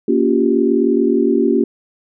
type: chord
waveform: sine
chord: G half-diminished seventh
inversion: first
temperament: just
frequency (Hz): 235.2 / 282.2 / 352.8 / 392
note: Bb3 / Db4 / F4 / G4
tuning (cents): +16 / +31 / +18 / 0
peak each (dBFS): -17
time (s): 0.08-1.64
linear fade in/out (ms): 5
effects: none